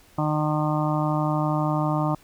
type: harmonic tone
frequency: 152.1 Hz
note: D#3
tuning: 39 cents flat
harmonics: 1 / 2 / 4 / 5 / 6 / 7 / 8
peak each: -24 / -27 / -30 / -31 / -32 / -32 / -33 dBFS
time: 0.18-2.15 s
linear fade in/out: 5 ms
effects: pink hiss -55 dBFS RMS until 2.23 s